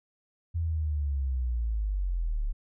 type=linear sweep; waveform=sine; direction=down; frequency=84.9 to 33.82 Hz; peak=-26 dBFS; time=0.54-2.53 s; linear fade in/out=20 ms; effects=none